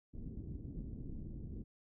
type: low-pass noise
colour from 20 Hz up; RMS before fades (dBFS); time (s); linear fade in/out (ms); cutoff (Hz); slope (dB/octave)
pink; -45; 0.13-1.64; 20; 300; 24
effects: none